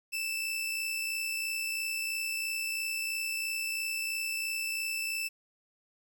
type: tone pair together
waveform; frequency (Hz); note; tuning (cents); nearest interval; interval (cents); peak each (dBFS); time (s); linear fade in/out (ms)
sawtooth; 2637 / 2700; E7 / E7; 0 / +41; unison; 41; -29 / -37; 0.12-5.29; 20
effects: 10-bit